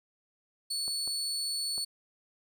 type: tone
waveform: 30% pulse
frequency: 4425 Hz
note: C#8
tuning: 4 cents flat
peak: -28 dBFS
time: 0.7-1.85 s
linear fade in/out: 10 ms
type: clicks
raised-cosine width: 1 ms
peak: -33 dBFS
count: 3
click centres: 0.88 / 1.076 / 1.78 s
effects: none